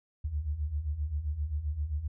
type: beating tone pair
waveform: sine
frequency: 69.6 / 77.2 Hz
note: C#2 / D#2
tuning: +8 / -13 cents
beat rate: 7.6 Hz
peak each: -36 / -31 dBFS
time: 0.24-2.08 s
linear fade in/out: 10 ms
effects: none